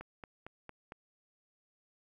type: click train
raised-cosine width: 0.5 ms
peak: -30 dBFS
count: 5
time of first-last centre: 0.01-0.921 s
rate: 4.39 Hz
effects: 11-bit